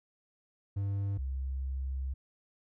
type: tone pair in turn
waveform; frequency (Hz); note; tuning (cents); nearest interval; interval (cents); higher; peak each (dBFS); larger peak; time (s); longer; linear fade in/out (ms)
triangle / sine; 99.4 / 66.34; G2 / C2; +25 / +25; perfect fifth; 700; first; -28 / -32; first; 0.76-1.18 / 1.18-2.14; second; 10
effects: none